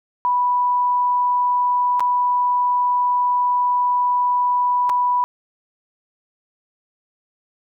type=tone with dropouts; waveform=sine; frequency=985 Hz; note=B5; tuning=5 cents flat; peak=-15 dBFS; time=0.25-5.24 s; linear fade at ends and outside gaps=0 ms; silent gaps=1.996-2.005 / 4.894-4.898 s; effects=none